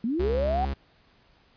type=linear sweep; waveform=sine; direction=up; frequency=210 to 776 Hz; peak=-24 dBFS; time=0.04-0.65 s; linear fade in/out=2 ms
type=tone; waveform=45% pulse; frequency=68.5 Hz; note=C#2; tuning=20 cents flat; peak=-27 dBFS; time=0.19-0.74 s; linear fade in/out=10 ms
effects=pink hiss -61 dBFS RMS until 1.56 s + resampled to 11025 Hz